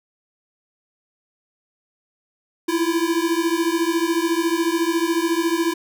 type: beating tone pair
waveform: square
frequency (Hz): 327.4 / 341.4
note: E4 / F4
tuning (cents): -12 / -39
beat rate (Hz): 14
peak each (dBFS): -22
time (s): 2.68-5.74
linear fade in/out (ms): 10
effects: none